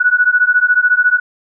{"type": "beating tone pair", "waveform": "sine", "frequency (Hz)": [1466, 1480], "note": ["F#6", "F#6"], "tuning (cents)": [-16, 0], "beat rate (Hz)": 14, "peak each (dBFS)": -12, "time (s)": [0, 1.2], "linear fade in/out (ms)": 10, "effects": []}